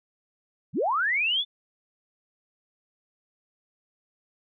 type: linear sweep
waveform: sine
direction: up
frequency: 101.1 to 3560 Hz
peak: -22 dBFS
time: 0.73-1.45 s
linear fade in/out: 50 ms
effects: none